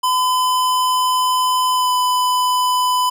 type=tone with pitch glide; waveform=square; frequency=1012 to 1002.1 Hz; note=B5 to B5; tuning=+42 to +25 cents; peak=-15 dBFS; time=0.03-3.1 s; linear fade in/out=10 ms; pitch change=-17 cents; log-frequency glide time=1.72-1.91 s; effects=none